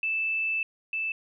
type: tone pair in turn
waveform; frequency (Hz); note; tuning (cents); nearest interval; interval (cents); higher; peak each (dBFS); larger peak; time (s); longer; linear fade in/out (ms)
sine; 2637 / 2637; E7 / E7; 0 / 0; unison; 0; neither; -25 / -27; first; 0.03-0.63 / 0.93-1.12; first; 2
effects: none